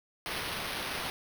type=noise with sample-and-hold; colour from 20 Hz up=white; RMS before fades=-36 dBFS; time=0.26-1.1 s; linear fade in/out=0 ms; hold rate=7350 Hz; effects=none